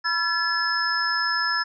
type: tone cluster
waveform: sine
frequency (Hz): 984 / 1352 / 1714 / 5190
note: B5 / E6 / A6 / E8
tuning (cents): -7 / +43 / -46 / -28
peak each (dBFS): -32 / -27 / -24 / -27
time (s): 0.04-1.64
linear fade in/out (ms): 20
effects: none